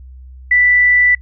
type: tone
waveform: sine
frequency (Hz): 1975.5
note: B6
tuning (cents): 0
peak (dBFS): -8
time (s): 0.51-1.15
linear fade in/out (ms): 5
effects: noise-tail reverb RT60 0.1 s tail -25 dB re dry + added 64 Hz sine -33 dBFS peak until 1.21 s